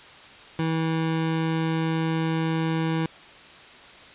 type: tone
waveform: 25% pulse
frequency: 161.8 Hz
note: E3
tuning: 32 cents flat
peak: -19 dBFS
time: 0.59-3.06 s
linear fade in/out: 2 ms
effects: white hiss -46 dBFS RMS until 4.14 s + resampled to 8000 Hz